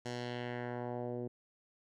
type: tone with low-pass filter sweep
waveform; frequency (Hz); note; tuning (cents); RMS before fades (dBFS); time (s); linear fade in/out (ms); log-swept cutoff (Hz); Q
10% pulse; 122; B2; -21; -40; 0.05-1.28; 10; 6700 to 380; 1.5
effects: none